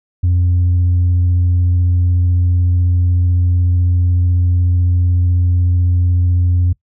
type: tone with vibrato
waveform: sine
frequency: 88.6 Hz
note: F2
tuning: 25 cents sharp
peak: -8 dBFS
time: 0.23-6.73 s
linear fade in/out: 10 ms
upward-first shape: triangle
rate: 16 Hz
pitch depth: 11 cents each way
effects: noise-tail reverb RT60 0.1 s tail -22 dB re dry + tanh soft clip ceiling -8 dBFS